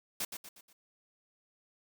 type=noise with echo; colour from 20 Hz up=white; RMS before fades=-35 dBFS; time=0.2-0.25 s; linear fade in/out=5 ms; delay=120 ms; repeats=4; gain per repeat=-7 dB; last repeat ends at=0.73 s; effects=none

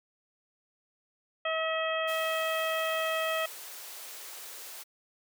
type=harmonic tone; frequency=642 Hz; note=E5; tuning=46 cents flat; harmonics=1 / 2 / 3 / 4 / 5; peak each=-31 / -34 / -36 / -37 / -38 dBFS; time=1.45-3.46 s; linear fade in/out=5 ms
type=high-pass noise; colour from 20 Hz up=white; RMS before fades=-44 dBFS; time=2.07-4.84 s; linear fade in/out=20 ms; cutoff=380 Hz; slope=24 dB/octave
effects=none

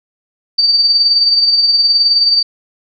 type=tone with tremolo; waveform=sine; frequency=4619 Hz; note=D8; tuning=30 cents flat; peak=-6 dBFS; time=0.58-2.43 s; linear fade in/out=10 ms; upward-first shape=sine; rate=19 Hz; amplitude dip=45%; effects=none

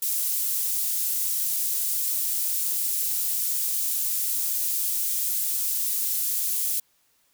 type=high-pass noise; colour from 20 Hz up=pink; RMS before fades=-26 dBFS; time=0.02-6.8 s; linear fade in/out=5 ms; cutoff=11000 Hz; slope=12 dB/octave; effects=white hiss -66 dBFS RMS until 7.33 s

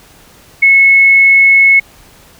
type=tone; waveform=sine; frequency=2191 Hz; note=C#7; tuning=21 cents flat; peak=-3 dBFS; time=0.62-1.8 s; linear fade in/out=10 ms; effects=pink hiss -42 dBFS RMS until 2.39 s

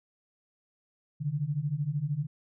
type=beating tone pair; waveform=sine; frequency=138.59 / 151.59 Hz; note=C#3 / D#3; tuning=0 / -45 cents; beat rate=13 Hz; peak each=-32 / -30 dBFS; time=1.2-2.27 s; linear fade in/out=20 ms; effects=none

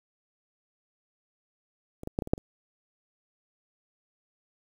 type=clicks; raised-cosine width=2 ms; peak=-26 / -20 / -13 / -16 / -25 / -8 / -28 dBFS; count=7; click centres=2.034 / 2.074 / 2.189 / 2.222 / 2.274 / 2.335 / 2.379 s; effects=8-bit

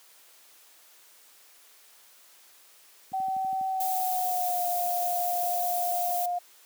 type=click train; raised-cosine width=5 ms; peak=-22 dBFS; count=7; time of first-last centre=3.12-3.612 s; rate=12.2 Hz
type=tone with pitch glide; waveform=sine; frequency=764 to 708.7 Hz; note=G5 to F5; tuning=-45 to +25 cents; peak=-26 dBFS; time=3.13-6.39 s; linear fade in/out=10 ms; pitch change=-130 cents; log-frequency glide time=3.68-4.68 s
type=noise; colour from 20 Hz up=violet; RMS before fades=-33 dBFS; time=3.8-6.26 s; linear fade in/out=5 ms
effects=white hiss -56 dBFS RMS until 6.65 s + high-pass 400 Hz 12 dB/octave

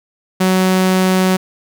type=tone; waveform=sawtooth; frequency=186.5 Hz; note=F#3; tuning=14 cents sharp; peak=-7 dBFS; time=0.4-1.37 s; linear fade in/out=10 ms; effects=none

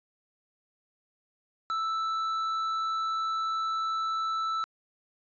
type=tone with hard clipping; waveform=triangle; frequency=1318.5 Hz; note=E6; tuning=in tune; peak=-29 dBFS; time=1.7-4.64 s; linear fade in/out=0 ms; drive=9 dB; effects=resampled to 16000 Hz

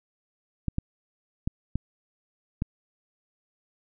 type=clicks; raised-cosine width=5 ms; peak=-14 dBFS; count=5; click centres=0.683 / 0.784 / 1.475 / 1.756 / 2.621 s; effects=none

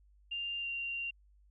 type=tone with pitch glide; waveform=sine; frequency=2794 to 2768 Hz; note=F7 to F7; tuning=0 to -16 cents; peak=-35 dBFS; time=0.31-1.11 s; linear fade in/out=10 ms; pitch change=-16 cents; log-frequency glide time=0.6-0.67 s; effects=added 50 Hz sine -61 dBFS peak until 1.5 s

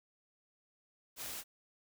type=noise; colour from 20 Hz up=white; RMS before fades=-43 dBFS; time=1.16-1.44 s; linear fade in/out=50 ms; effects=none

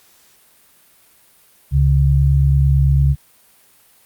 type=tone pair together; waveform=sine; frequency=69.62 / 138.59 Hz; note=C#2 / C#3; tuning=+8 / 0 cents; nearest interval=octave; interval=1192 cents; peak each=-13 dBFS; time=1.71-3.16 s; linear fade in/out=50 ms; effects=white hiss -52 dBFS RMS until 4.05 s + Opus 48 kbps

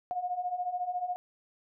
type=beating tone pair; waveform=sine; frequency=710 / 724 Hz; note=F5 / F#5; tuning=+28 / -38 cents; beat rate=14 Hz; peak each=-36 / -32 dBFS; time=0.11-1.16 s; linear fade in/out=0 ms; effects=none

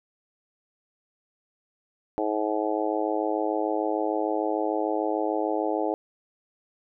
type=harmonic tone; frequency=106.7 Hz; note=G#2; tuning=47 cents sharp; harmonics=3 / 4 / 5 / 6 / 7 / 8; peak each=-29 / -30 / -31 / -32 / -32 / -33 dBFS; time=2.18-5.94 s; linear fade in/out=0 ms; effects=none

